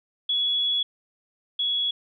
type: tone pair in turn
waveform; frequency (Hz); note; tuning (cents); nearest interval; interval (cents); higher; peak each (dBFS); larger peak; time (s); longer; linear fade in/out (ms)
sine; 3377 / 3362; G#7 / G#7; +28 / +20; unison; 8; first; -21 / -22; first; 0.29-0.83 / 1.59-1.91; first; 5
effects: none